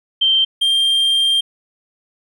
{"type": "tone pair in turn", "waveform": ["sine", "triangle"], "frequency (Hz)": [3136, 3185], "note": ["G7", "G7"], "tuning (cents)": [0, 27], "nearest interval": "unison", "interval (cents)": 27, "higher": "second", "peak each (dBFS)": -11, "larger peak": "neither", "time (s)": [[0.21, 0.45], [0.61, 1.41]], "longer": "second", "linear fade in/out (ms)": 10, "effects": []}